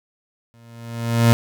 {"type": "tone with exponential growth", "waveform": "30% pulse", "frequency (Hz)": 116.54, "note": "A#2", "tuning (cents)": 0, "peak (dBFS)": -6, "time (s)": [0.54, 1.33], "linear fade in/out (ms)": 0, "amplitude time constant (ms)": 170, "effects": []}